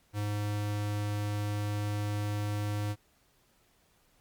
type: tone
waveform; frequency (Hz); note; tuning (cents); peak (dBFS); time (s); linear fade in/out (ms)
square; 103.83; G#2; 0; -31; 0.13-2.96; 50
effects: pink hiss -68 dBFS RMS until 4.2 s + Opus 48 kbps